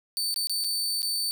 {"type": "tone with dropouts", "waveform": "sawtooth", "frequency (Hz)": 4547, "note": "C#8", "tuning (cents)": 43, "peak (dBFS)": -23, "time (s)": [0.17, 1.31], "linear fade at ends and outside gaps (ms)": 0, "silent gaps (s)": [[0.342, 0.361], [0.471, 0.496], [0.64, 0.645], [1.02, 1.029]], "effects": []}